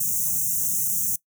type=band-stop noise; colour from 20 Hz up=white; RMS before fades=-24 dBFS; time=0-1.16 s; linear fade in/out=5 ms; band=210 to 5900 Hz; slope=96 dB/octave; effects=noise-tail reverb RT60 0.1 s tail -21 dB re dry + high-pass 100 Hz 12 dB/octave